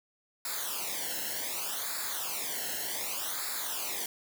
white noise with flanger, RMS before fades -35 dBFS, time 0.45-4.06 s, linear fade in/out 2 ms, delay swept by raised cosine 0.33 to 0.85 ms, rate 0.66 Hz, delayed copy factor -0.8, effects none

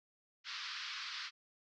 white band-pass noise, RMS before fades -44 dBFS, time 0.44-1.31 s, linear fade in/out 50 ms, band 1100 to 5100 Hz, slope 48 dB/octave, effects none

